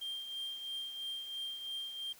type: tone with tremolo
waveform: sine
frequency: 3184 Hz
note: G7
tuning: 26 cents sharp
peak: -34 dBFS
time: 0.01-2.13 s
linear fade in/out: 10 ms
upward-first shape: triangle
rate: 3 Hz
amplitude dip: 65%
effects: tanh soft clip ceiling -36 dBFS + white hiss -59 dBFS RMS until 2.19 s